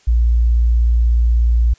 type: tone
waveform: sine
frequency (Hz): 58.27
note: A#1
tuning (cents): 0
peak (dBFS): -10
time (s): 0.07-1.74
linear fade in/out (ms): 10
effects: white hiss -53 dBFS RMS until 1.78 s + resampled to 16000 Hz